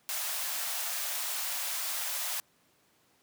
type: high-pass noise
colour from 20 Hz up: white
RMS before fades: -34 dBFS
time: 0.09-2.4 s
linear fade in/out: 0 ms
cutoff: 580 Hz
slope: 48 dB/octave
effects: pink hiss -67 dBFS RMS until 3.22 s + high-pass 150 Hz 12 dB/octave